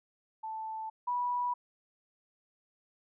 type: tone pair in turn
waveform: sine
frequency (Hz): 880 / 978.4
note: A5 / B5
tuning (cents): 0 / -16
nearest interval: major second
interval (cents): 184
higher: second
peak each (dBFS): -36 / -29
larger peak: second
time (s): 0.43-0.9 / 1.07-1.54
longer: neither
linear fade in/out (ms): 10
effects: none